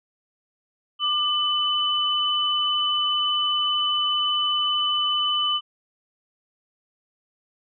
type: tone pair together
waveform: sine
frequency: 1193 / 3006 Hz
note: D6 / F#7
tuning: +27 / +27 cents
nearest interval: octave + major third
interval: 1600 cents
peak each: -26 / -21 dBFS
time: 0.99-5.61 s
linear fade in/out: 50 ms
effects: none